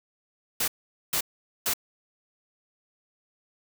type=noise bursts; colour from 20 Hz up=white; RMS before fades=-26 dBFS; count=3; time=0.6-1.737 s; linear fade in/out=5 ms; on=79 ms; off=450 ms; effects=none